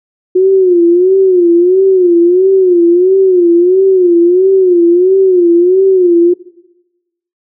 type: tone with vibrato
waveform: sine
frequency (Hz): 362.4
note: F#4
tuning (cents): -36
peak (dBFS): -4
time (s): 0.35-6.34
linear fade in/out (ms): 10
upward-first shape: sine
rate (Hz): 1.5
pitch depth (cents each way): 110
effects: noise-tail reverb RT60 1.0 s tail -19 dB re dry